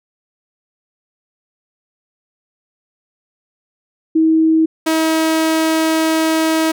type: tone pair in turn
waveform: sine / sawtooth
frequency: 320 / 320 Hz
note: D#4 / D#4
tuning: +49 / +49 cents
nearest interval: unison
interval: 0 cents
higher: neither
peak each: -9 dBFS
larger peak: neither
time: 4.15-4.66 / 4.86-6.72 s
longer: second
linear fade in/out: 10 ms
effects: none